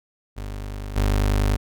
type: tone with level steps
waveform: 30% pulse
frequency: 50.2 Hz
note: G1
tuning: 42 cents sharp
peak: -27 / -15 dBFS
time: 0.36-1.57 s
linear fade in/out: 20 ms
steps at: 0.96 s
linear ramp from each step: 5 ms
effects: none